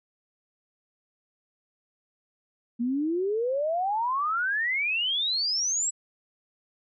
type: exponential sweep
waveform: sine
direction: up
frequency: 230 to 7880 Hz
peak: -24 dBFS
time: 2.79-5.91 s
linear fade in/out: 20 ms
effects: none